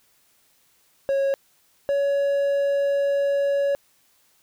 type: tone pair in turn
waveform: triangle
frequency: 549 / 561.5 Hz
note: C#5 / C#5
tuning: -17 / +22 cents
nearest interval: unison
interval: 39 cents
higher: second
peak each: -17 dBFS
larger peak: neither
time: 1.09-1.34 / 1.89-3.75 s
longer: second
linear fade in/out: 0 ms
effects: white hiss -62 dBFS RMS until 4.42 s